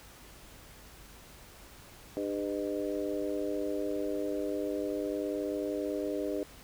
harmonic tone with a mistuned harmonic, 100.3 Hz, G2, 40 cents sharp, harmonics 3 / 4 / 5 / 6, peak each -35 / -36 / -37 / -38 dBFS, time 2.17-6.43 s, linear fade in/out 0 ms, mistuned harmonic 6, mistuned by +28 cents, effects added 50 Hz sine -59 dBFS peak until 6.63 s + pink hiss -53 dBFS RMS until 6.63 s

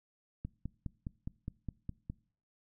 click train, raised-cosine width 5 ms, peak -26 dBFS, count 9, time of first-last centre 0.45-2.099 s, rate 4.85 Hz, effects noise-tail reverb RT60 0.5 s tail -23 dB re dry

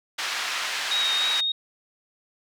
pink band-pass noise, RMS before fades -29 dBFS, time 0.18-1.41 s, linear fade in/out 10 ms, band 1400 to 4900 Hz, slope 12 dB/octave
sine tone with vibrato, 3757 Hz, A#7, 13 cents sharp, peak -22 dBFS, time 0.91-1.52 s, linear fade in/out 5 ms, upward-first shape triangle, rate 3.3 Hz, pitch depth 26 cents each way
effects none

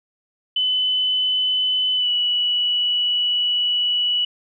sine tone with pitch glide, 3016 to 2944 Hz, F#7 to F#7, +32 to -9 cents, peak -17 dBFS, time 0.56-4.25 s, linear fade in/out 5 ms, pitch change -41 cents, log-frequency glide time 1.96-2.09 s, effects none

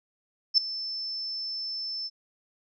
sine tone with ADSR envelope, 5290 Hz, E8, 5 cents sharp, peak -14 dBFS, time 0.54-2.1 s, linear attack 37 ms, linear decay 6 ms, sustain -17 dB, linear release 38 ms, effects none

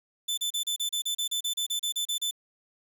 sawtooth tone bursts, 3520 Hz, A7, in tune, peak -24 dBFS, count 16, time 0.28-2.311 s, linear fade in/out 10 ms, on 96 ms, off 33 ms, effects 9-bit

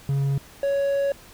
triangle tone pair in turn, 138.59 / 557.6 Hz, C#3 / C#5, 0 / +10 cents, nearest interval 2 octaves, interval 2410 cents, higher second, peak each -18 dBFS, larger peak neither, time 0.09-0.38 / 0.63-1.12 s, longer second, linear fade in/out 2 ms, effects pink hiss -48 dBFS RMS until 1.33 s

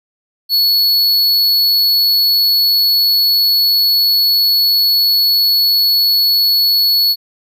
square tone, 4397 Hz, C#8, 15 cents flat, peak -10 dBFS, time 0.49-7.16 s, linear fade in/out 50 ms, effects none

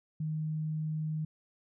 sine tone, 155.56 Hz, D#3, in tune, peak -31 dBFS, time 0.2-1.25 s, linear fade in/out 5 ms, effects none

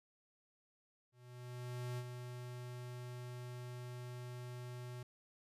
square tone with ADSR envelope, 123.47 Hz, B2, in tune, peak -40 dBFS, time 1.12-5.03 s, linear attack 860 ms, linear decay 51 ms, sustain -6 dB, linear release 4 ms, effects resampled to 32000 Hz

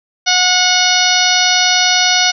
harmonic tone, 730 Hz, F#5, 24 cents flat, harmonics 1 / 2 / 3 / 4 / 5 / 6 / 7 / 8, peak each -18 / -18 / -18 / -18 / -18 / -18 / -18 / -18 dBFS, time 0.26-2.32 s, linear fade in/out 20 ms, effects none

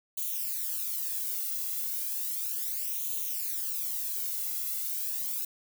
violet noise with flanger, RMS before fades -33 dBFS, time 0.17-5.45 s, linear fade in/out 5 ms, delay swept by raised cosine 0.29 to 1.49 ms, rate 0.34 Hz, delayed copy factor +0.85, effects none

